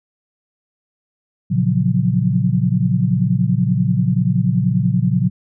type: chord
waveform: sine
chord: Gb major seventh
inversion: first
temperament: equal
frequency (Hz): 116.54 / 138.59 / 174.61 / 185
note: Bb2 / Db3 / F3 / Gb3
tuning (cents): 0 / 0 / 0 / 0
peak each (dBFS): -19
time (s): 1.5-5.3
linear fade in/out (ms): 20
effects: none